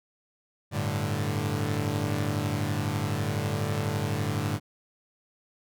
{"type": "chord", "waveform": "sawtooth", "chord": "G suspended second", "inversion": "none", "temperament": "equal", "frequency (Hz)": [98, 110, 146.83], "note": ["G2", "A2", "D3"], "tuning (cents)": [0, 0, 0], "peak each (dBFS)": -27, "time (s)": [0.71, 4.6], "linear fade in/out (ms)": 50, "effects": []}